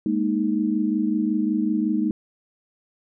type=chord; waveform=sine; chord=Ab suspended second; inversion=none; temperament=equal; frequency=207.7 / 233.1 / 311.1 Hz; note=Ab3 / Bb3 / Eb4; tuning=0 / 0 / 0 cents; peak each=-24 / -25 / -23 dBFS; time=0.06-2.11 s; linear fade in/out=2 ms; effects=none